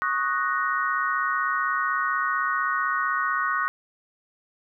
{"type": "chord", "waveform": "sine", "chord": "D# minor seventh", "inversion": "third", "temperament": "equal", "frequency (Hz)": [1108.7, 1244.5, 1480, 1864.7], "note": ["C#6", "D#6", "F#6", "A#6"], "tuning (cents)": [0, 0, 0, 0], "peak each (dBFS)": [-27, -28, -27, -30], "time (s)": [0.02, 3.68], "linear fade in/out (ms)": 0, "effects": []}